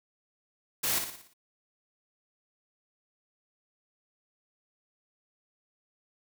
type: noise with echo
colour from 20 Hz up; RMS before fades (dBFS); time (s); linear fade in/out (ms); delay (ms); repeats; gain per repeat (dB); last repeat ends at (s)
white; -29; 0.83-0.99; 10; 58; 6; -6; 1.338
effects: none